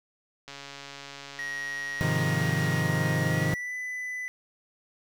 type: click train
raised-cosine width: 0.2 ms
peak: -24 dBFS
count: 327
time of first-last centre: 0.48-2.809 s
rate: 140 Hz
type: tone with pitch glide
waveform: triangle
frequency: 1891 to 1998.8 Hz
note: A#6 to B6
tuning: +24 to +20 cents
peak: -30 dBFS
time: 1.39-4.28 s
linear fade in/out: 0 ms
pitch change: +96 cents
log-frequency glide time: 3.24-3.74 s
type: chord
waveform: 40% pulse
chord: F minor seventh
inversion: first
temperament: equal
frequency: 103.83 / 130.81 / 155.56 / 174.61 Hz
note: Ab2 / C3 / Eb3 / F3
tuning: 0 / 0 / 0 / 0 cents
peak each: -32 / -29 / -27 / -32 dBFS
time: 2.01-3.54 s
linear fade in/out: 0 ms
effects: none